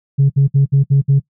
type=tone bursts; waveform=sine; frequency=138.59 Hz; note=C#3; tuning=in tune; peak=-6 dBFS; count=6; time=0.18-1.2 s; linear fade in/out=20 ms; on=120 ms; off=60 ms; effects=noise-tail reverb RT60 0.1 s tail -21 dB re dry + tanh soft clip ceiling -5 dBFS